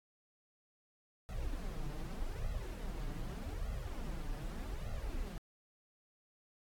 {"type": "noise with flanger", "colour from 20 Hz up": "brown", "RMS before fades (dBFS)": -40, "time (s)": [1.29, 5.38], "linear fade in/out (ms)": 0, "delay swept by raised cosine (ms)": [1.5, 6.8], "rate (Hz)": 0.83, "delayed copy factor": 0.95, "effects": ["AAC 64 kbps"]}